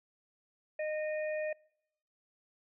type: harmonic tone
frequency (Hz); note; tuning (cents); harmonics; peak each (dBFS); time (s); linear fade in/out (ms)
615; D#5; -20; 1 / 3 / 4; -33 / -43 / -45; 0.79-1.53; 5
effects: noise-tail reverb RT60 0.8 s tail -26 dB re dry